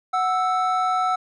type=tone pair together; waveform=triangle; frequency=740 / 1319.5 Hz; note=F#5 / E6; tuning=0 / +1 cents; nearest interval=minor seventh; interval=1001 cents; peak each=-20 dBFS; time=0.13-1.16 s; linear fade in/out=10 ms; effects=resampled to 22050 Hz